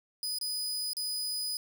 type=tone with dropouts; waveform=sawtooth; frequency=4978 Hz; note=D#8; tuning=in tune; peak=-29 dBFS; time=0.23-1.57 s; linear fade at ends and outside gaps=1 ms; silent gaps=0.386-0.412 / 0.933-0.968 s; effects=11-bit